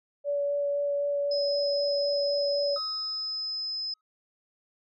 sine tone with vibrato, 572 Hz, D5, 46 cents flat, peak -25 dBFS, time 0.24-2.79 s, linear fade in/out 50 ms, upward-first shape sine, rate 3.9 Hz, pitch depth 8 cents each way
sine tone, 5100 Hz, D#8, 42 cents sharp, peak -30 dBFS, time 1.31-3.94 s, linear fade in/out 5 ms
triangle tone with exponential decay, 1273 Hz, D#6, 39 cents sharp, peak -33 dBFS, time 2.76-4.01 s, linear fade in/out 2 ms, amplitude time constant 270 ms
effects none

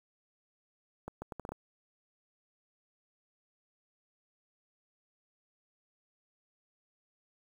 accelerating click train, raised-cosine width 1 ms, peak -26 dBFS, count 7, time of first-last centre 1.08-1.52 s, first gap 140 ms, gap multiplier 0.73, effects 9-bit

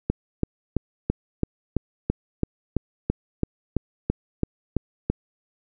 click train, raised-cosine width 3 ms, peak -8 dBFS, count 16, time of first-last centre 0.1-5.1 s, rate 3 Hz, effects none

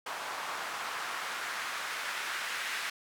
white noise with band-pass filter sweep, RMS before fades -37 dBFS, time 0.06-2.9 s, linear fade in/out 5 ms, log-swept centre 1000 to 1800 Hz, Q 1.4, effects none

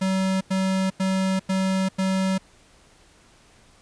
square tone bursts, 190 Hz, F#3, 46 cents sharp, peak -21 dBFS, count 5, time 0.01-2.382 s, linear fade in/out 10 ms, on 400 ms, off 93 ms, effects pink hiss -55 dBFS RMS until 3.81 s + resampled to 22050 Hz

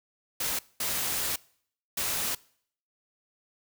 white noise bursts at uneven times, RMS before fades -30 dBFS, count 3, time 0.4-0.59 / 0.8-1.36 / 1.97-2.35 s, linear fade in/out 5 ms, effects noise-tail reverb RT60 0.6 s tail -23 dB re dry

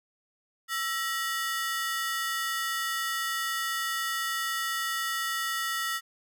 sawtooth ring-modulated tone, 1614 Hz, G#6, 50 cents flat, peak -22 dBFS, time 0.68-6.01 s, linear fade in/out 50 ms, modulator 285 Hz, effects none

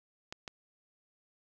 clicks, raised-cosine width 0.2 ms, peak -23 dBFS, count 2, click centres 0.325 / 0.478 s, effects none

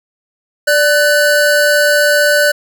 square tone pair together, 586 / 1501.6 Hz, D5 / F#6, -4 / +25 cents, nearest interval octave + major third, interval 1629 cents, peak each -12 dBFS, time 0.67-2.52 s, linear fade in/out 10 ms, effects none

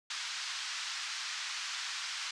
white band-pass noise, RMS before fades -39 dBFS, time 0.1-2.31 s, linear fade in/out 5 ms, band 1100 to 5800 Hz, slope 24 dB/octave, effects resampled to 22050 Hz

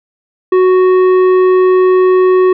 triangle tone with tanh clipping, 370 Hz, F#4, in tune, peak -7 dBFS, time 0.52-2.53 s, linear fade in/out 5 ms, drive 14 dB, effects none

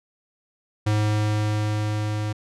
square tone with level ramp, 106.1 Hz, G#2, 38 cents sharp, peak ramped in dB -19 to -25 dBFS, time 0.86-2.33 s, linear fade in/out 10 ms, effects low-pass 8000 Hz 12 dB/octave

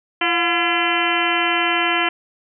harmonic tone with a mistuned harmonic, 340 Hz, F4, 46 cents flat, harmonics 1 / 2 / 3 / 4 / 5 / 6 / 7 / 8 / 9, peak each -25 / -25 / -25 / -25 / -25 / -25 / -25 / -25 / -25 dBFS, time 0.21-2.09 s, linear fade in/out 5 ms, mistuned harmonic 2, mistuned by +79 cents, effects none

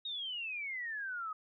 sine exponential sweep, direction down, 3778 to 1244.5 Hz, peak -37 dBFS, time 0.05-1.33 s, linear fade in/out 5 ms, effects none

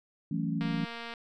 sine chord, F# minor seventh, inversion third, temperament equal with one note detuned, 164.81 / 187.69 / 220 / 277.2 Hz, E3 / F#3 / A3 / C#4, 0 / +25 / 0 / 0 cents, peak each -32 / -37 / -34 / -35 dBFS, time 0.31-0.85 s, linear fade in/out 5 ms
click train, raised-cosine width 0.3 ms, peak -25 dBFS, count 124, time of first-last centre 0.61-1.138 s, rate 233 Hz
effects none

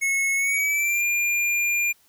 square tone with pitch glide, 2188 to 2400 Hz, C#7 to D7, -23 to +37 cents, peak -21 dBFS, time 0.01-1.93 s, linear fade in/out 20 ms, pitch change +160 cents, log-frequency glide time 0.35-1.03 s, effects white hiss -60 dBFS RMS until 2.08 s

